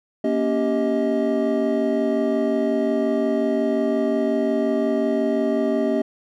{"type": "tone cluster", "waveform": "triangle", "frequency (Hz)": [234.6, 280.2, 391.4, 630], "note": ["A#3", "C#4", "G4", "D#5"], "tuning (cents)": [11, 19, -3, 21], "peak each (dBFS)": -22, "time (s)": [0.24, 6.02], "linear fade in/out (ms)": 5, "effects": []}